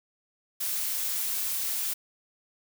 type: noise with amplitude modulation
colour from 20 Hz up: blue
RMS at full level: -28 dBFS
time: 0.6-1.94 s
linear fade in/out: 10 ms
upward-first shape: sine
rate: 204 Hz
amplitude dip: 45%
effects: none